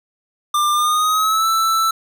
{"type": "tone with pitch glide", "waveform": "square", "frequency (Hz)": [1193, 1323.7], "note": ["D6", "E6"], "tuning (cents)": [27, 7], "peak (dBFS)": -15, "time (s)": [0.54, 1.91], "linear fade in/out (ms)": 5, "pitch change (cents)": 180, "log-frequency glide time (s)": [0.72, 1.48], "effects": []}